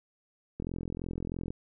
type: click train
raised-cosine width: 3 ms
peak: -23 dBFS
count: 40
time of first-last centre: 0.6-1.505 s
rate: 43.1 Hz
effects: none